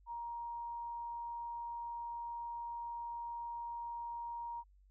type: tone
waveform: sine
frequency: 941 Hz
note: A#5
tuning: 16 cents sharp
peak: -40 dBFS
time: 0.06-4.64 s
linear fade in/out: 50 ms
effects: added 48 Hz sine -62 dBFS peak until 4.9 s